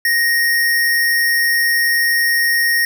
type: tone with sample-and-hold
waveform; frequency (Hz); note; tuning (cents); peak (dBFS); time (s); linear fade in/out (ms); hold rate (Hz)
sine; 1869; A#6; +4; -12; 0.05-2.85; 2; 7350
effects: none